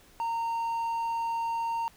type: tone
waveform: triangle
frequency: 921 Hz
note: A#5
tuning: 21 cents flat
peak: -26 dBFS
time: 0.2-1.88 s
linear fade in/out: 0 ms
effects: pink hiss -58 dBFS RMS until 1.96 s